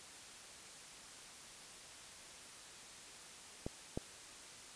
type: clicks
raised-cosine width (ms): 2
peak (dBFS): -26 / -24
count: 2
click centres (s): 3.665 / 3.975
effects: white hiss -54 dBFS RMS until 4.75 s + resampled to 22050 Hz